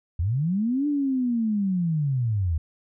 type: linear two-way sweep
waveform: sine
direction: up then down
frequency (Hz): 75.4 to 296.8 to 75.4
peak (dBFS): -21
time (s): 0.19-2.58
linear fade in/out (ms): 5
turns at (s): 0.87
effects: none